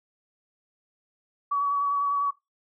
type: tone with vibrato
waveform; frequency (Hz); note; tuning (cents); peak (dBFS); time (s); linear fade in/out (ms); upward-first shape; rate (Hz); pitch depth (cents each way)
sine; 1135; C#6; +41; -22; 1.51-2.31; 10; sine; 10; 19
effects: noise-tail reverb RT60 0.2 s tail -19 dB re dry